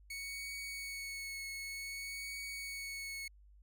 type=tone with vibrato; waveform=sawtooth; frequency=2217 Hz; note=C#7; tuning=in tune; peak=-38 dBFS; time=0.1-3.28 s; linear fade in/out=5 ms; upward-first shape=triangle; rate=0.54 Hz; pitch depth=21 cents each way; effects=added 50 Hz sine -58 dBFS peak until 3.62 s